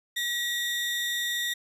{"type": "tone pair together", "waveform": "40% pulse", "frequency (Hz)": [1919, 3623], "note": ["A#6", "A7"], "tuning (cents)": [50, 50], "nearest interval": "major seventh", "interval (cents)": 1100, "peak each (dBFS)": [-29, -29], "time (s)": [0.16, 1.54], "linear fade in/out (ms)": 10, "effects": ["resampled to 32000 Hz"]}